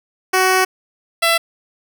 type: tone pair in turn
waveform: 10% pulse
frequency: 374.1 / 669.3 Hz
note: F#4 / E5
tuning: +19 / +26 cents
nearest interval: minor seventh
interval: 1007 cents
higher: second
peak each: -4 dBFS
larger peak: neither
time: 0.33-0.65 / 1.22-1.38 s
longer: first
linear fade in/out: 10 ms
effects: none